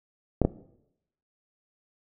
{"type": "clicks", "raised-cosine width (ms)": 2, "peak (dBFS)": [-7, -7], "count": 2, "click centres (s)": [0.417, 0.45], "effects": ["noise-tail reverb RT60 0.8 s tail -18 dB re dry"]}